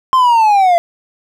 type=linear sweep; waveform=triangle; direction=down; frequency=1057 to 673 Hz; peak=-5 dBFS; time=0.13-0.78 s; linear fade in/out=0 ms; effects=none